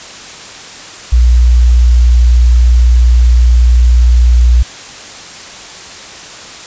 sine tone, 60.2 Hz, B1, 44 cents flat, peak -3 dBFS, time 1.12-4.63 s, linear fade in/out 10 ms, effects white hiss -29 dBFS RMS until 6.66 s + resampled to 16000 Hz

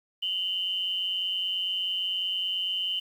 sine tone pair together, 2858 / 3043 Hz, F7 / F#7, +39 / +48 cents, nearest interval minor second, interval 109 cents, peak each -32 / -28 dBFS, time 0.22-3 s, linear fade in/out 10 ms, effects 9-bit

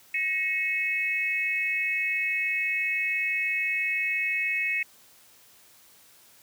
sine tone cluster, 1887 / 2196 / 2570 Hz, A#6 / C#7 / E7, +21 / -17 / -45 cents, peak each -32 / -28 / -28 dBFS, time 0.14-4.83 s, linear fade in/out 5 ms, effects white hiss -56 dBFS RMS until 6.42 s + high-pass 60 Hz 12 dB/octave

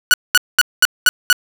sawtooth tone bursts, 1471 Hz, F#6, 11 cents flat, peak -3 dBFS, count 6, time 0.11-1.328 s, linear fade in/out 0 ms, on 28 ms, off 210 ms, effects none

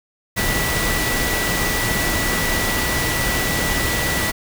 sine tone in noise, 1959 Hz, B6, 15 cents flat, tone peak -24 dBFS, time 0.36-4.32 s, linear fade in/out 20 ms, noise pink, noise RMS -21 dBFS, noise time 0.36-4.32 s, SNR -6 dB, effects none

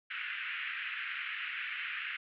white band-pass noise, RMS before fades -39 dBFS, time 0.1-2.17 s, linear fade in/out 10 ms, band 1400 to 2800 Hz, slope 48 dB/octave, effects none

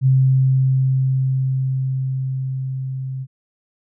sine tone with level ramp, 131.9 Hz, C3, 14 cents sharp, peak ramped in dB -10 to -24 dBFS, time 0.01-3.27 s, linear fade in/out 50 ms, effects none

